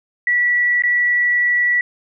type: tone with dropouts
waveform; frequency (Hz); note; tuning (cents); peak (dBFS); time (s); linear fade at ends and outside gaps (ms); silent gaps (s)
sine; 1948; B6; -24; -13; 0.27-1.81; 2; 0.822-0.836
effects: none